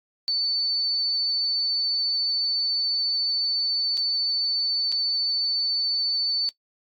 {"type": "tone with dropouts", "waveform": "sine", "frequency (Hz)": 4507, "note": "C#8", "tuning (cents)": 28, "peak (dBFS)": -21, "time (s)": [0.28, 6.49], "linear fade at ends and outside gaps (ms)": 0, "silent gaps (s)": [[3.971, 3.976], [4.918, 4.924]], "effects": ["noise-tail reverb RT60 0.1 s tail -21 dB re dry", "AAC 64 kbps"]}